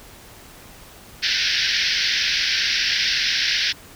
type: band-pass noise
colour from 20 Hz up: white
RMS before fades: -21 dBFS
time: 1.22-3.73 s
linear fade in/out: 20 ms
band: 1500 to 5600 Hz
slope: 96 dB/octave
effects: pink hiss -44 dBFS RMS until 3.95 s